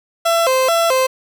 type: tone with vibrato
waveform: 30% pulse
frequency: 591 Hz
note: D5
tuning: 11 cents sharp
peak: -10 dBFS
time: 0.25-1.07 s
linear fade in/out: 10 ms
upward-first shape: square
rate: 2.3 Hz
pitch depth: 220 cents each way
effects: none